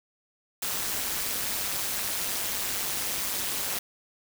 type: noise with amplitude modulation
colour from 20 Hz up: white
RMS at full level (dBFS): -27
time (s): 0.62-3.79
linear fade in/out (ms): 5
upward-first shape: sine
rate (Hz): 202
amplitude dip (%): 75
effects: none